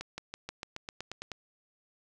accelerating click train, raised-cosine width 0.2 ms, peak -21 dBFS, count 11, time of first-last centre 0.01-1.317 s, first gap 170 ms, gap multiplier 0.94, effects none

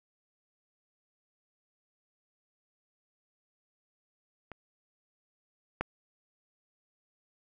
clicks, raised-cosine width 0.5 ms, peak -28 / -15 dBFS, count 2, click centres 4.517 / 5.81 s, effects none

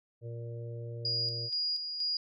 harmonic tone, 117.2 Hz, A#2, 10 cents sharp, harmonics 1 / 3 / 4 / 5, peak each -38 / -51 / -46 / -51 dBFS, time 0.21-1.5 s, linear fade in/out 50 ms
sine tone with tremolo, 4869 Hz, D#8, 38 cents flat, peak -29 dBFS, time 1.05-2.17 s, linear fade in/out 2 ms, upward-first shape square, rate 2.1 Hz, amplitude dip 50%
effects none

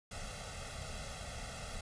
pink noise with comb filter, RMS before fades -44 dBFS, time 0.11-1.81 s, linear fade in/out 5 ms, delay 1.5 ms, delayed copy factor +1, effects resampled to 22050 Hz

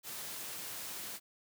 white noise, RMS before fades -43 dBFS, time 0.03-1.2 s, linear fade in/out 50 ms, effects high-pass 80 Hz 12 dB/octave

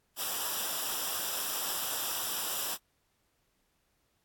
white noise with comb filter, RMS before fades -34 dBFS, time 0.16-2.78 s, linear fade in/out 50 ms, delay 0.46 ms, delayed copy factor -0.7, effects pink hiss -75 dBFS RMS until 4.24 s + AAC 64 kbps

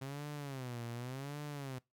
sawtooth tone with vibrato, 131.8 Hz, C3, 13 cents sharp, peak -37 dBFS, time 0.01-1.79 s, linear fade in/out 10 ms, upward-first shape sine, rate 0.88 Hz, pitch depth 200 cents each way, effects noise-tail reverb RT60 0.2 s tail -22 dB re dry

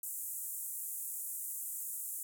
white band-pass noise, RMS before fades -41 dBFS, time 0.03-2.23 s, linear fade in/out 2 ms, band 7400 to 16000 Hz, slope 48 dB/octave, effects none

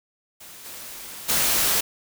white noise with level steps, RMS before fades -43 / -38 / -21 dBFS, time 0.4-1.81 s, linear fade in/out 10 ms, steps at 0.64 / 1.28 s, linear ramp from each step 20 ms, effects none

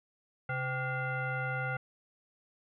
sine tone with frequency modulation, 778 Hz, G5, 13 cents flat, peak -31 dBFS, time 0.49-1.77 s, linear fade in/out 5 ms, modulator 645 Hz, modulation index 1.8, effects none

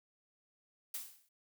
blue noise with exponential decay, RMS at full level -38 dBFS, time 0.94-1.29 s, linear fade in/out 5 ms, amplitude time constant 76 ms, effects none

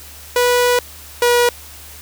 sawtooth tone pair in turn, 490 / 482.7 Hz, B4 / B4, -14 / -40 cents, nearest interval unison, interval 26 cents, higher first, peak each -8 / -7 dBFS, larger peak second, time 0.36-0.79 / 1.22-1.49 s, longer first, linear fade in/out 2 ms, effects added 74 Hz sine -41 dBFS peak until 2.01 s + white hiss -38 dBFS RMS until 2.01 s

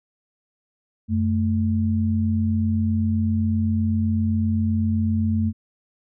sine tone pair together, 92.23 / 220 Hz, F#2 / A3, -5 / 0 cents, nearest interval octave + minor third, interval 1505 cents, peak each -21 dBFS, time 1.08-5.53 s, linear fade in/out 50 ms, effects none

